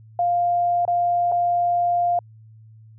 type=tone with dropouts; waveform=sine; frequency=700 Hz; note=F5; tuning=4 cents sharp; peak=-17 dBFS; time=0.19-2.19 s; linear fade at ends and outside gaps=2 ms; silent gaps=0.852-0.878 / 1.317-1.321 s; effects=added 110 Hz sine -44 dBFS peak until 2.98 s